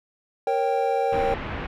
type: chord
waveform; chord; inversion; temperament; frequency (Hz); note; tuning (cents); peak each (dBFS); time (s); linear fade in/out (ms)
triangle; G diminished; first; equal with one note detuned; 466.2 / 548 / 784; Bb4 / Db5 / G5; 0 / -20 / 0; -23 / -24 / -22; 0.47-1.34; 2
type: low-pass noise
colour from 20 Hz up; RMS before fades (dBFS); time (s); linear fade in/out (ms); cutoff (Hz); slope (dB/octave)
pink; -31; 1.12-1.67; 10; 2700; 24
effects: none